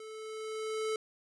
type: tone with level ramp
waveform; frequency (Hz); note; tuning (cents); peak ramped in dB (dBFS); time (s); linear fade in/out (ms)
square; 436.5; A4; -14; -45 to -31; 0-0.96; 2
effects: resampled to 24000 Hz